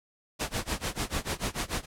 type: noise with tremolo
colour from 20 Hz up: pink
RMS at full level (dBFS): -29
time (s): 0.39-1.86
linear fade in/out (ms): 20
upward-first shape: sine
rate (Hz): 6.8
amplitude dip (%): 95
effects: low-pass 11000 Hz 12 dB/octave